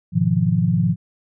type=chord; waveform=sine; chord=F half-diminished seventh; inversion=first; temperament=equal; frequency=103.83 / 123.47 / 155.56 / 174.61 Hz; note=Ab2 / Cb3 / Eb3 / F3; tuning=0 / 0 / 0 / 0 cents; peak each=-23 / -22 / -21 / -18 dBFS; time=0.12-0.96 s; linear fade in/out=50 ms; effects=none